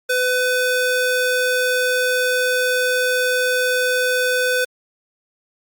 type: ring-modulated tone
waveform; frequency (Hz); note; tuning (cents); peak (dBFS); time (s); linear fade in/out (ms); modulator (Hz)
square; 1005; B5; +30; -14; 0.09-4.65; 10; 502
effects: Opus 48 kbps